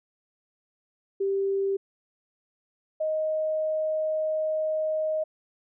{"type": "tone pair in turn", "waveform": "sine", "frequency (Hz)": [392, 624.6], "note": ["G4", "D#5"], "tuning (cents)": [0, 7], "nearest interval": "minor sixth", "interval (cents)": 807, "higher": "second", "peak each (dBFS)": [-23, -24], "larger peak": "first", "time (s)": [[1.2, 1.77], [3, 5.24]], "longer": "second", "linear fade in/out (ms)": 10, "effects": []}